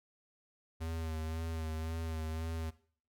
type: tone with vibrato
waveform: square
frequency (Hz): 80.5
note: E2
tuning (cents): -41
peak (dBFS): -37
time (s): 0.8-2.71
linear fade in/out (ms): 20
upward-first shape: sine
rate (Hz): 1.9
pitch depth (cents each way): 31
effects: noise-tail reverb RT60 0.5 s tail -18 dB re dry